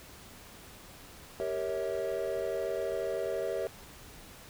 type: chord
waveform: triangle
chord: G diminished seventh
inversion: none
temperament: equal with one note detuned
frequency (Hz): 392 / 466.2 / 554.4 / 646.4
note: G4 / Bb4 / Db5 / Fb5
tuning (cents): 0 / 0 / 0 / -34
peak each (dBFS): -34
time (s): 1.4-3.67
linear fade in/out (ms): 0
effects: tanh soft clip ceiling -21 dBFS + pink hiss -51 dBFS RMS until 4.49 s